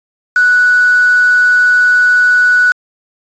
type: tone with quantisation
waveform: sine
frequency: 1477 Hz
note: F#6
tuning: 3 cents flat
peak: -6 dBFS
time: 0.36-2.72 s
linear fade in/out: 2 ms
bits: 3
effects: resampled to 16000 Hz